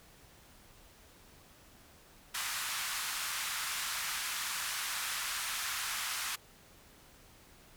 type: band-pass noise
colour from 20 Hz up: pink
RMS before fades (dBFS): -37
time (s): 2.34-6.36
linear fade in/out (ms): 10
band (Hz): 1100 to 14000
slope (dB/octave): 24
effects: pink hiss -59 dBFS RMS until 7.76 s